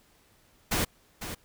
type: noise with echo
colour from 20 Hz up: pink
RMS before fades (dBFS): -27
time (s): 0.71-0.85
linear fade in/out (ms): 10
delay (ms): 500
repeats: 1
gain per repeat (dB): -10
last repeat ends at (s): 1.35
effects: pink hiss -63 dBFS RMS until 1.44 s